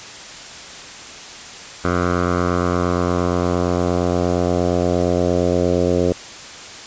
10% pulse tone with low-pass filter sweep, 88.6 Hz, F2, 25 cents sharp, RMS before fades -18 dBFS, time 1.84-6.13 s, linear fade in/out 10 ms, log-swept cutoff 1400 to 520 Hz, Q 2.4, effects white hiss -35 dBFS RMS until 6.86 s + resampled to 16000 Hz

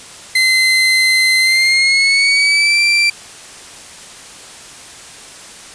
30% pulse tone with pitch glide, 2060 to 2353 Hz, C7 to D7, -28 to +3 cents, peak -7 dBFS, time 0.35-3.1 s, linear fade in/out 5 ms, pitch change +231 cents, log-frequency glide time 1.4-2.81 s, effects white hiss -35 dBFS RMS until 5.74 s + resampled to 22050 Hz

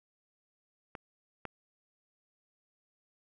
clicks, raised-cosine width 0.5 ms, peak -26 / -23 dBFS, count 2, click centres 0.952 / 1.453 s, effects none

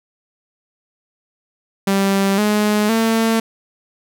sawtooth tone with pitch steps, 196 / 210.1 / 225.1 Hz, G3 / G#3 / A3, 0 / +20 / +40 cents, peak -10 dBFS, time 1.87-3.4 s, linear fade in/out 5 ms, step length 510 ms, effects none

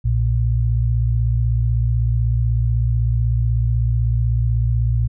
sine tone pair together, 60.46 / 116.54 Hz, B1 / A#2, -36 / 0 cents, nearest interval major seventh, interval 1136 cents, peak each -18 / -17 dBFS, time 0.04-5.08 s, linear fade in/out 20 ms, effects none

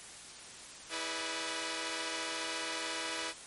5% pulse chord, E dominant seventh, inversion none, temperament equal with one note detuned, 324.5 / 415.3 / 493.9 / 587.3 Hz, E4 / G#4 / B4 / D5, -27 / 0 / 0 / 0 cents, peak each -28 / -34 / -28 / -32 dBFS, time 0.89-3.34 s, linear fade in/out 50 ms, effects white hiss -49 dBFS RMS until 3.46 s + MP3 48 kbps

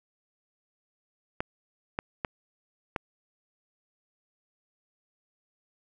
clicks, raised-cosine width 0.5 ms, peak -14 dBFS, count 4, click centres 1.405 / 1.989 / 2.248 / 2.962 s, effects none

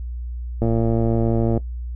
click train, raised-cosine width 2 ms, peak -8 dBFS, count 110, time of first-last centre 0.62-1.576 s, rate 114 Hz, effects noise-tail reverb RT60 0.1 s tail -17 dB re dry + added 60 Hz sine -26 dBFS peak until 1.95 s

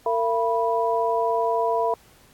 sine tone cluster, 456 / 680 / 980 Hz, A#4 / F5 / B5, -38 / -46 / -14 cents, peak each -24 dBFS, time 0.06-1.94 s, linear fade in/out 2 ms, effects pink hiss -55 dBFS RMS until 2.33 s + AAC 64 kbps

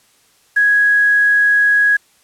sine tone with quantisation, 1663 Hz, G#6, 2 cents sharp, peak -9 dBFS, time 0.56-1.97 s, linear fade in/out 10 ms, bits 6, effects white hiss -54 dBFS RMS until 2.23 s + low-pass 11000 Hz 12 dB/octave

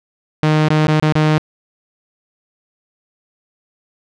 sawtooth tone with dropouts, 154.1 Hz, D#3, 16 cents flat, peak -7 dBFS, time 0.43-1.38 s, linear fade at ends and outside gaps 0 ms, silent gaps 0.685-0.704 / 0.869-0.882 / 0.998-1.025 / 1.124-1.154 s, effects low-pass 4000 Hz 12 dB/octave

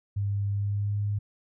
sine tone with pitch glide, 100.7 to 102.76 Hz, G2 to G#2, +47 to -18 cents, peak -25 dBFS, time 0.16-1.19 s, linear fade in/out 10 ms, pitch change +35 cents, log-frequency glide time 0.5-0.98 s, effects none

